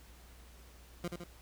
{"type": "tone with echo", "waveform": "20% pulse", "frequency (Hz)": 173.9, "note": "F3", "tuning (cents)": -7, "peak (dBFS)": -30, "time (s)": [1.04, 1.08], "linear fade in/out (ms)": 2, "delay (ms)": 80, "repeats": 2, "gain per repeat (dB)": -4, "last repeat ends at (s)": 1.24, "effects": ["added 60 Hz sine -55 dBFS peak until 1.41 s", "pink hiss -60 dBFS RMS until 1.41 s"]}